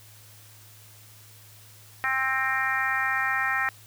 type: harmonic tone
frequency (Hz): 264.2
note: C4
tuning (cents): +17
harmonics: 3 / 4 / 5 / 6 / 7 / 8 / 9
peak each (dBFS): -33 / -35 / -30 / -32 / -26 / -37 / -35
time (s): 2.04-3.69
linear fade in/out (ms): 0
effects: added 106 Hz sine -52 dBFS peak until 3.86 s + white hiss -52 dBFS RMS until 3.86 s